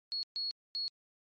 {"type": "tone bursts at uneven times", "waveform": "sine", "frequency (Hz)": 4340, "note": "C#8", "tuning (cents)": -37, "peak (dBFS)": -33, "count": 3, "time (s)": [[0.12, 0.23], [0.36, 0.51], [0.75, 0.88]], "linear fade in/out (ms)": 0, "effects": ["MP3 32 kbps"]}